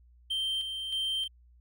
triangle tone with tremolo, 3136 Hz, G7, in tune, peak -27 dBFS, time 0.3-1.28 s, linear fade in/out 10 ms, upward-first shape square, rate 1.6 Hz, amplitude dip 45%, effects added 60 Hz sine -56 dBFS peak until 1.6 s

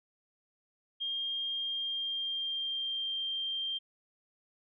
sine tone with pitch glide, 3215 to 3173 Hz, G7 to G7, +43 to +20 cents, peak -32 dBFS, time 1-3.79 s, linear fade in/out 20 ms, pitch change -23 cents, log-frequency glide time 1.48-3.18 s, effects none

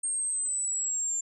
sine linear sweep, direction down, 8580 to 7270 Hz, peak -25 dBFS, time 0.03-1.21 s, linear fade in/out 10 ms, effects tanh soft clip ceiling -26 dBFS

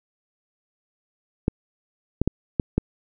clicks, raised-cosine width 3 ms, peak -6 dBFS, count 5, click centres 1.481 / 2.216 / 2.276 / 2.598 / 2.78 s, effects none

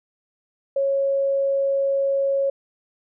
sine tone, 550 Hz, C#5, 14 cents flat, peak -18 dBFS, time 0.76-2.5 s, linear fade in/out 5 ms, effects none

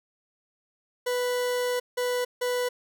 40% pulse tone bursts at uneven times, 493.9 Hz, B4, in tune, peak -24 dBFS, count 3, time 1.06-1.8 / 1.97-2.25 / 2.41-2.69 s, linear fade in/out 10 ms, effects none

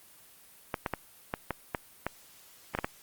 clicks, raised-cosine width 0.5 ms, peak -14 dBFS, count 10, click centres 0.742 / 0.862 / 0.937 / 1.339 / 1.507 / 1.748 / 2.066 / 2.75 / 2.788 / 2.845 s, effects white hiss -56 dBFS RMS until 3.02 s + Opus 32 kbps

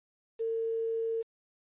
sine tone with quantisation, 453.2 Hz, A#4, 49 cents flat, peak -29 dBFS, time 0.39-1.23 s, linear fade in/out 20 ms, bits 9, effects resampled to 8000 Hz

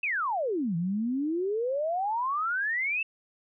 sine exponential two-way sweep, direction down then up, 2700 to 162.3 to 2700 Hz, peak -26 dBFS, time 0.03-3.03 s, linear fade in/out 5 ms, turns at 0.76 s, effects none

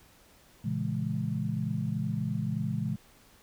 sine chord, A# half-diminished seventh, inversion none, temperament just, 116.54 / 139.85 / 167.82 / 209.8 Hz, A#2 / C#3 / E3 / G#3, 0 / +16 / +31 / +18 cents, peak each -34 dBFS, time 0.64-2.96 s, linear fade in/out 10 ms, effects pink hiss -59 dBFS RMS until 3.42 s

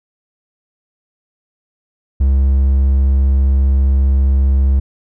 triangle tone, 67.5 Hz, C#2, 45 cents flat, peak -7 dBFS, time 2.2-4.8 s, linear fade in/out 10 ms, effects none

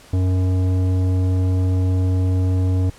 sine tone with tanh clipping, 92.5 Hz, F#2, in tune, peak -17 dBFS, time 0.13-2.9 s, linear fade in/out 5 ms, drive 13 dB, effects pink hiss -46 dBFS RMS until 2.98 s + low-pass 11000 Hz 12 dB/octave

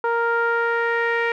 sawtooth tone with low-pass filter sweep, 466.2 Hz, A#4, in tune, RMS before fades -21 dBFS, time 0.04-1.32 s, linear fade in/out 2 ms, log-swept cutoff 1200 to 2100 Hz, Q 4, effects none

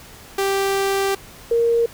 sawtooth / sine tone pair in turn, 392 / 466.2 Hz, G4 / A#4, 0 / 0 cents, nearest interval minor third, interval 300 cents, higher second, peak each -14 dBFS, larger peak neither, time 0.38-1.15 / 1.51-1.86 s, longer first, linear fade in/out 5 ms, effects pink hiss -42 dBFS RMS until 1.93 s

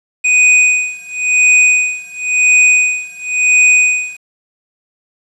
square tone with tremolo, 2489 Hz, D#7, in tune, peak -6 dBFS, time 0.24-4.17 s, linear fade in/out 10 ms, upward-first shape sine, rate 0.95 Hz, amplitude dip 95%, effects resampled to 24000 Hz + 7-bit

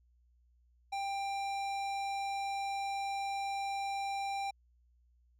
sine tone with hard clipping, 791 Hz, G5, 15 cents sharp, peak -36 dBFS, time 0.92-4.51 s, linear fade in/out 10 ms, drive 15 dB, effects added 60 Hz sine -65 dBFS peak until 5.39 s

